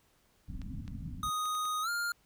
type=low-pass noise; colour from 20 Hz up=pink; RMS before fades=-41 dBFS; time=0.48-1.3 s; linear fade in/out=10 ms; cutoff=280 Hz; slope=96 dB/octave
type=clicks; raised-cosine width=0.2 ms; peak=-34 dBFS; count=5; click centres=0.617 / 0.879 / 1.456 / 1.551 / 1.654 s
type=tone with pitch glide; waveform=square; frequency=1244.5 to 1405 Hz; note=D#6 to F6; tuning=0 to +10 cents; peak=-32 dBFS; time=1.23-2.12 s; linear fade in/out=2 ms; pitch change=+210 cents; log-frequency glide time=1.82-1.89 s
effects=pink hiss -69 dBFS RMS until 2.25 s